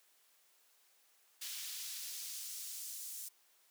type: noise with high-pass filter sweep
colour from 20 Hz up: pink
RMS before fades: -45 dBFS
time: 1.41-3.29 s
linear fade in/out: 10 ms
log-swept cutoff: 3400 to 7700 Hz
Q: 0.94
effects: white hiss -70 dBFS RMS until 3.7 s + high-pass 400 Hz 12 dB/octave